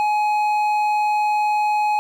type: tone with hard clipping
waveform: triangle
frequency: 842 Hz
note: G#5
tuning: 24 cents sharp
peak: -18 dBFS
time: 0-1.99 s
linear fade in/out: 0 ms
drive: 10 dB
effects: none

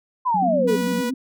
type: exponential sweep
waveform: sine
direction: down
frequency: 1046.5 to 400.2 Hz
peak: -17 dBFS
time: 0.25-0.77 s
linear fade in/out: 20 ms
type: tone with tremolo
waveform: sine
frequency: 185 Hz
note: F#3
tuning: in tune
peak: -23 dBFS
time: 0.34-1.01 s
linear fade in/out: 5 ms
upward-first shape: triangle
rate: 16 Hz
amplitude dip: 40%
type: tone with vibrato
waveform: sine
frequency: 246.9 Hz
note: B3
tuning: in tune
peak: -23 dBFS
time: 0.42-1.14 s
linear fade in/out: 5 ms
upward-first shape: square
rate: 8.9 Hz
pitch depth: 100 cents each way
type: tone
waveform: sawtooth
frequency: 489 Hz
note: B4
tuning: 17 cents flat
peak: -21 dBFS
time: 0.67-1.11 s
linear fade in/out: 20 ms
effects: none

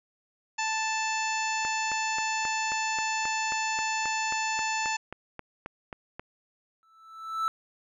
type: harmonic tone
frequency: 880 Hz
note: A5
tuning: in tune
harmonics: 1 / 2 / 3 / 4 / 5 / 6 / 7 / 8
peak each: -30 / -34 / -33 / -44 / -40 / -42 / -42 / -38 dBFS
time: 0.58-4.97 s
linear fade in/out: 10 ms
type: click train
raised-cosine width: 0.5 ms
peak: -22 dBFS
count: 18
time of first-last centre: 1.65-6.195 s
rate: 3.74 Hz
type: tone with exponential growth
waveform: triangle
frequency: 1318.5 Hz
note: E6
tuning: in tune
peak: -21 dBFS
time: 6.83-7.48 s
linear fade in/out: 0 ms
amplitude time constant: 140 ms
effects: none

